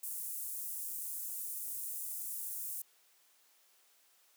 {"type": "high-pass noise", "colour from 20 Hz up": "pink", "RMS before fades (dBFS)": -41, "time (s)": [0.03, 2.82], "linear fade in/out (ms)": 5, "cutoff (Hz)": 9200, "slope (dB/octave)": 24, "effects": ["white hiss -68 dBFS RMS until 4.36 s", "high-pass 400 Hz 12 dB/octave"]}